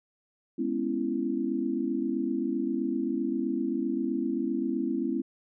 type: chord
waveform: sine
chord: C# minor seventh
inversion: second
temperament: just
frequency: 207.9 / 249.5 / 277.2 / 332.6 Hz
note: G#3 / B3 / C#4 / E4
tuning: +2 / +18 / 0 / +16 cents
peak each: -35 / -31 / -32 / -31 dBFS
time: 0.58-5.22 s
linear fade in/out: 10 ms
effects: none